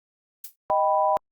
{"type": "noise with exponential decay", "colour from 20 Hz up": "violet", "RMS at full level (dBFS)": -31, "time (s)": [0.44, 0.56], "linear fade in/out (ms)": 5, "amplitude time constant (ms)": 24}
{"type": "chord", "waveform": "sine", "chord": "Eb augmented", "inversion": "none", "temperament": "equal", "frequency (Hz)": [622.3, 784, 987.8], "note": ["Eb5", "G5", "B5"], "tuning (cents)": [0, 0, 0], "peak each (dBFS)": -23, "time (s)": [0.7, 1.17], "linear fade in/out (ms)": 0}
{"effects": ["Opus 48 kbps"]}